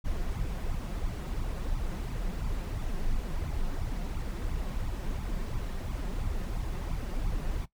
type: noise with flanger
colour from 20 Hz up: brown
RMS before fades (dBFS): -32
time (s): 0.04-7.66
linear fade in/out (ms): 20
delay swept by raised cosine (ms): 0.84 to 5.64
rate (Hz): 2.9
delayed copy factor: +0.65
effects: noise-tail reverb RT60 0.1 s tail -17 dB re dry